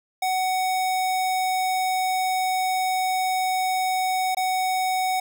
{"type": "tone with dropouts", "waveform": "square", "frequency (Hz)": 747, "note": "F#5", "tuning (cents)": 16, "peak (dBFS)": -22, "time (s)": [0.22, 5.2], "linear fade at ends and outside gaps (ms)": 5, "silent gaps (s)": [4.348, 4.369], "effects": []}